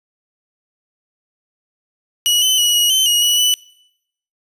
sawtooth tone with pitch steps, 2917 / 3039 / 2921 / 2903 / 3076 / 2890 / 2936 / 2979 Hz, F#7 / F#7 / F#7 / F#7 / G7 / F#7 / F#7 / F#7, -25 / +46 / -23 / -34 / -33 / -41 / -14 / +11 cents, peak -9 dBFS, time 2.26-3.54 s, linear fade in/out 0 ms, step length 160 ms, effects noise-tail reverb RT60 0.8 s tail -24 dB re dry + resampled to 32000 Hz

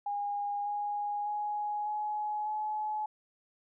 sine tone with pitch steps, 816 / 825 / 834.1 / 843.3 / 852.6 Hz, G#5 / G#5 / G#5 / G#5 / G#5, -31 / -12 / +7 / +26 / +45 cents, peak -31 dBFS, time 0.06-3.06 s, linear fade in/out 5 ms, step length 600 ms, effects none

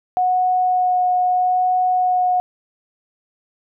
sine tone with vibrato, 731 Hz, F#5, 21 cents flat, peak -14 dBFS, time 0.17-2.4 s, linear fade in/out 0 ms, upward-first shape sine, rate 0.78 Hz, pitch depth 9 cents each way, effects none

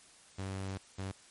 sawtooth tone bursts at uneven times, 96.2 Hz, G2, 32 cents flat, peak -33 dBFS, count 2, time 0.38-0.78 / 0.98-1.12 s, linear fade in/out 10 ms, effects white hiss -59 dBFS RMS until 1.3 s + MP3 48 kbps

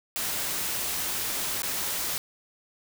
white noise with dropouts, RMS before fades -30 dBFS, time 0.16-2.18 s, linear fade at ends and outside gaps 0 ms, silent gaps 1.62-1.632 s, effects none

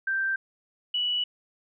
sine tone pair in turn, 1568 / 2947 Hz, G6 / F#7, 0 / -8 cents, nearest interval major seventh, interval 1092 cents, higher second, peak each -24 dBFS, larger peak neither, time 0.07-0.36 / 0.94-1.24 s, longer second, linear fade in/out 5 ms, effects none

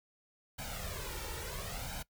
pink noise with flanger, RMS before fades -41 dBFS, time 0.58-2.03 s, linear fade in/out 10 ms, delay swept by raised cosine 1.3 to 2.22 ms, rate 0.73 Hz, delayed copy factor +0.8, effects noise-tail reverb RT60 0.1 s tail -21 dB re dry

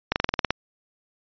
slowing click train, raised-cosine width 0.3 ms, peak -4 dBFS, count 9, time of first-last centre 0.12-0.506 s, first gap 39 ms, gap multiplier 1.06, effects resampled to 11025 Hz

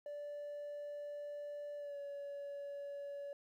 triangle tone with pitch glide, 583 to 567.7 Hz, D5 to C#5, -13 to +41 cents, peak -40 dBFS, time 0.06-3.33 s, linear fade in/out 2 ms, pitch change -46 cents, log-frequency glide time 1.77-1.98 s, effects tanh soft clip ceiling -38 dBFS + 13-bit

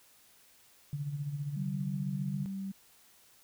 sine tone with tremolo, 144.2 Hz, D3, 31 cents flat, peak -31 dBFS, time 0.93-2.46 s, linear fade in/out 0 ms, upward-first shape sine, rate 15 Hz, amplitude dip 60%
sine tone with pitch glide, 191 to 194 Hz, G3 to G3, -45 to -18 cents, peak -35 dBFS, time 1.56-2.72 s, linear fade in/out 10 ms, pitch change +27 cents, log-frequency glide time 2.27-2.4 s
effects white hiss -62 dBFS RMS until 3.43 s

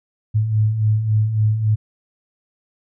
sine beating tone pair, 105.1 / 108.7 Hz, G#2 / A2, +21 / -21 cents, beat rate 3.6 Hz, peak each -23 / -15 dBFS, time 0.34-1.76 s, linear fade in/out 20 ms, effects none

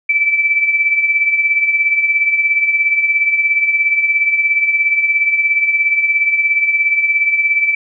sine tone with tremolo, 2319 Hz, D7, 22 cents flat, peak -8 dBFS, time 0.09-7.75 s, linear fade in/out 5 ms, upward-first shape triangle, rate 17 Hz, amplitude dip 65%, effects none

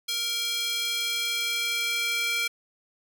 square tone with high-pass filter sweep, 466.2 Hz, A#4, in tune, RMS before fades -28 dBFS, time 0.08-2.48 s, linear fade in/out 10 ms, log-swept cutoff 3500 to 2300 Hz, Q 2.1, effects none

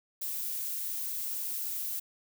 violet noise, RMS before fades -35 dBFS, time 0.21-2 s, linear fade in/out 10 ms, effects none

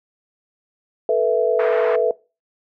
sine chord, A suspended second, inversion none, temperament equal with one note detuned, 440 / 489.3 / 659.3 Hz, A4 / B4 / E5, 0 / -16 / 0 cents, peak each -19 dBFS, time 1.09-2.11 s, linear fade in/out 2 ms
white band-pass noise, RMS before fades -28 dBFS, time 1.59-1.96 s, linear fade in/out 5 ms, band 480 to 1800 Hz, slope 24 dB/octave
effects noise-tail reverb RT60 0.3 s tail -21 dB re dry

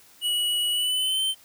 square tone with pitch glide, 2927 to 3101 Hz, F#7 to G7, -19 to -19 cents, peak -23 dBFS, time 0.21-1.35 s, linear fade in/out 50 ms, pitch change +100 cents, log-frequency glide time 0.71-1.23 s, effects white hiss -54 dBFS RMS until 1.44 s

